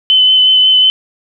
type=tone with vibrato; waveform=sine; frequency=3036 Hz; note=F#7; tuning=44 cents sharp; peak=-5 dBFS; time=0.1-0.9 s; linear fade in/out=0 ms; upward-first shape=sine; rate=5.5 Hz; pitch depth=13 cents each way; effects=none